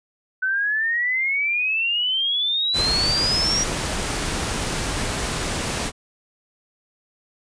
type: exponential sweep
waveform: sine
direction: up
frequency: 1507 to 5760 Hz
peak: -19 dBFS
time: 0.42-3.64 s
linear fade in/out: 10 ms
type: noise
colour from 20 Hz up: pink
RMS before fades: -25 dBFS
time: 2.73-5.92 s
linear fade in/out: 50 ms
effects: resampled to 22050 Hz